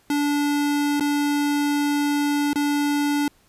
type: tone with dropouts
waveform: square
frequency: 290 Hz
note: D4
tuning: 22 cents flat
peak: -20 dBFS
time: 0.1-3.28 s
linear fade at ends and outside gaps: 2 ms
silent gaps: 0.998-1.007 / 2.532-2.557 s
effects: pink hiss -59 dBFS RMS until 3.48 s + resampled to 32000 Hz